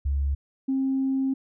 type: tone pair in turn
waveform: sine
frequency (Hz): 69.9 / 267.1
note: C#2 / C4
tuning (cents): +15 / +36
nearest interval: octave + major seventh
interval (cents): 2321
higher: second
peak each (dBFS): -21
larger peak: neither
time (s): 0.05-0.35 / 0.68-1.34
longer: second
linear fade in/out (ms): 10
effects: tanh soft clip ceiling -17 dBFS